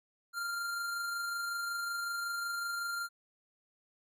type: tone with amplitude modulation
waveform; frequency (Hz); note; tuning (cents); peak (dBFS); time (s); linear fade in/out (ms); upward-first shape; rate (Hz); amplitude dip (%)
square; 1392; F6; -6; -34; 0.33-3.09; 50; sine; 25.4; 25
effects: none